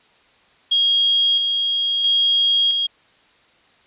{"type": "tone with tremolo", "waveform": "sine", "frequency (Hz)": 3266, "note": "G#7", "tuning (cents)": -30, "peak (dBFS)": -13, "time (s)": [0.71, 2.87], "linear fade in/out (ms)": 10, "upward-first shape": "square", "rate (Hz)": 0.75, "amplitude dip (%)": 35, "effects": ["white hiss -55 dBFS RMS until 3.86 s", "resampled to 8000 Hz"]}